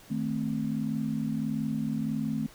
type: chord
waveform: sine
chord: A diminished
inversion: second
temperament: equal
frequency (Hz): 155.56 / 220 / 261.6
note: Eb3 / A3 / C4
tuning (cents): 0 / 0 / 0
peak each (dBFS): -34 / -30 / -33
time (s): 0.1-2.47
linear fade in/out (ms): 10
effects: pink hiss -53 dBFS RMS until 2.54 s